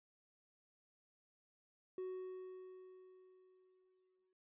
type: tone with exponential decay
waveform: triangle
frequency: 371.3 Hz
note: F#4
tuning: 6 cents sharp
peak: -38 dBFS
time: 1.98-4.33 s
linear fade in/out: 2 ms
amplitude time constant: 510 ms
effects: tanh soft clip ceiling -34 dBFS + resampled to 8000 Hz